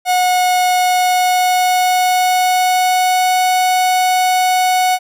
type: tone with pitch glide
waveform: 45% pulse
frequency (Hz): 729 to 737.5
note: F#5 to F#5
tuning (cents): -26 to -6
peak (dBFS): -11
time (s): 0.05-4.99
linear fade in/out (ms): 50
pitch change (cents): +20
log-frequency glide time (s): 0.72-3.42
effects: none